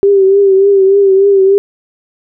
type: tone with vibrato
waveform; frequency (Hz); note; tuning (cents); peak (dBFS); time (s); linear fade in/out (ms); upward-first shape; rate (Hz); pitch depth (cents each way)
sine; 392; G4; 0; -4; 0.03-1.58; 0; triangle; 3.4; 57
effects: none